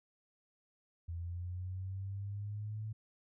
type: linear sweep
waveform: sine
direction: up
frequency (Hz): 83.8 to 109.5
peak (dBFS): -38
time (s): 1.08-2.93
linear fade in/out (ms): 10
effects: none